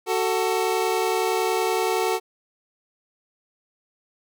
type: tone pair together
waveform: 25% pulse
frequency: 373.4 / 444.1 Hz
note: F#4 / A4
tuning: +16 / +16 cents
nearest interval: minor third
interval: 300 cents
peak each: -20 dBFS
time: 0.06-2.2 s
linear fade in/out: 50 ms
effects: none